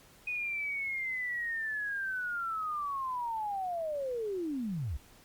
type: linear sweep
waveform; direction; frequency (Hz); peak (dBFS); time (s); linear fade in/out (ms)
sine; down; 2489 to 58.27; -32; 0.27-4.97; 5
effects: pink hiss -59 dBFS RMS until 5.24 s + Opus 48 kbps

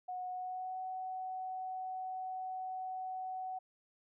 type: tone with pitch glide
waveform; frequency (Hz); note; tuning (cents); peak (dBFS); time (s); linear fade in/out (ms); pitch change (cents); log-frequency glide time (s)
sine; 732 to 748.2; F#5 to F#5; -19 to +19; -38; 0.08-3.59; 10; +38; 0.3-0.79
effects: none

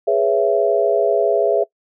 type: chord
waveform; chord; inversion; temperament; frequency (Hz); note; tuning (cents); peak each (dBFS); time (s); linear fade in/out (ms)
sine; C# minor seventh; second; equal with one note detuned; 415.3 / 493.9 / 554.4 / 666.9; G#4 / B4 / C#5 / E5; 0 / 0 / 0 / +20; -18 / -22 / -20 / -17; 0.07-1.64; 10
effects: noise-tail reverb RT60 0.1 s tail -22 dB re dry

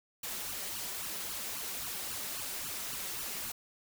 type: noise with flanger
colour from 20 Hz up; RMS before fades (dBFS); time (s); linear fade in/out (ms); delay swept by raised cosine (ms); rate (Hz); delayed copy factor
white; -39; 0.23-3.52; 5; 0.68 to 5.28; 3.7; +0.95
effects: none

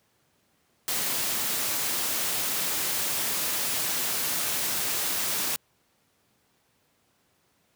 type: noise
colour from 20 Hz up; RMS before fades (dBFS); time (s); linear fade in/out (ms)
white; -28; 0.88-5.56; 0
effects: pink hiss -68 dBFS RMS until 7.75 s + high-pass 100 Hz 12 dB/octave

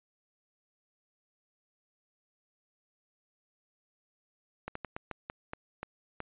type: slowing click train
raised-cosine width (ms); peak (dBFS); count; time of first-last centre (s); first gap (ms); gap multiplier
0.5; -22; 9; 4.68-6.203; 74; 1.26
effects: resampled to 8000 Hz

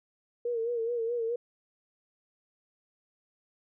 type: tone with vibrato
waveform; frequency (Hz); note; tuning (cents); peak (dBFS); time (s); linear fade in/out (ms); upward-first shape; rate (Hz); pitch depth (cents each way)
sine; 466.8; A#4; +2; -28; 0.45-1.36; 5; sine; 4.7; 65
effects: none

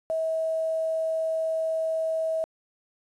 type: tone with quantisation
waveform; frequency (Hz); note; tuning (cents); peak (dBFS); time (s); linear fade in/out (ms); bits
sine; 644; E5; -41; -24; 0.1-2.44; 0; 8
effects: resampled to 24000 Hz

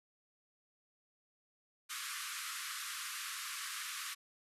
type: band-pass noise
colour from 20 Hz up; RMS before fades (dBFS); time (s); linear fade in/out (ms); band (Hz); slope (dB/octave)
pink; -43; 1.89-4.15; 20; 1100 to 13000; 96
effects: none

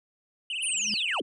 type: tone with vibrato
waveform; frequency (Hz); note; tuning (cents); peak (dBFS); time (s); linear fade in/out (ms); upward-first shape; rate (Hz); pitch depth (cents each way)
triangle; 2788; F7; -4; -28; 0.5-1.2; 2; triangle; 19; 210
type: linear sweep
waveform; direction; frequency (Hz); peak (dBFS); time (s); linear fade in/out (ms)
sine; down; 9880 to 154.3; -27; 0.62-1.22; 10
type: tone with exponential growth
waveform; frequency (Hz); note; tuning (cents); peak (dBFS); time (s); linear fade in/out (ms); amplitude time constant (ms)
sine; 209; G#3; +11; -31; 0.68-0.94; 0; 56
effects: tanh soft clip ceiling -16 dBFS + resampled to 24000 Hz

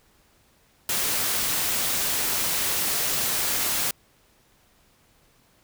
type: noise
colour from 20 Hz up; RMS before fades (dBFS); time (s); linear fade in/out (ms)
white; -25; 0.89-3.91; 2
effects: pink hiss -61 dBFS RMS until 5.63 s

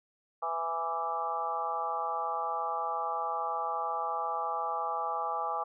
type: harmonic tone with a mistuned harmonic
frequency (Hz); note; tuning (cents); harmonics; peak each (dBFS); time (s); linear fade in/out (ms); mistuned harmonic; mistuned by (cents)
165.5; E3; +7; 3 / 4 / 5 / 6 / 7 / 8; -42 / -39 / -34 / -42 / -34 / -45; 0.42-5.64; 10; 7; +17
effects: none

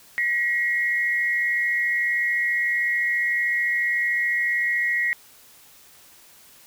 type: tone pair together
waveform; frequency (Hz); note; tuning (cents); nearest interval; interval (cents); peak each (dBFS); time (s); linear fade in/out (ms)
sine; 1909.2 / 2143; A#6 / C7; +41 / +41; major second; 200; -21 / -26; 0.18-5.13; 0
effects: white hiss -51 dBFS RMS until 6.66 s

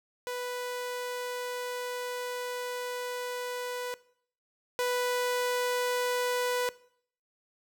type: tone pair in turn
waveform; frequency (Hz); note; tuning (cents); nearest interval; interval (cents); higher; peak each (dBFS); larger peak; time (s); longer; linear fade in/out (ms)
sawtooth; 493.9 / 493.9; B4 / B4; 0 / 0; unison; 0; neither; -29 / -23; second; 0.27-3.94 / 4.79-6.69; first; 0
effects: noise-tail reverb RT60 0.6 s tail -20 dB re dry

